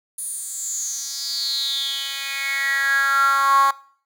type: tone with high-pass filter sweep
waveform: 10% pulse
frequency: 274.8 Hz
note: C#4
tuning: 15 cents flat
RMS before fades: -22 dBFS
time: 0.18-3.71 s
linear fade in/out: 5 ms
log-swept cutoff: 10000 to 1000 Hz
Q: 8
effects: noise-tail reverb RT60 0.5 s tail -21 dB re dry